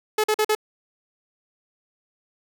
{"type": "tone bursts", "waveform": "sawtooth", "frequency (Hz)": 428.6, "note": "A4", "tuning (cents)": -45, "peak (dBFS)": -14, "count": 4, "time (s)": [0.18, 0.551], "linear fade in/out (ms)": 5, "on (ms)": 59, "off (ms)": 45, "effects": []}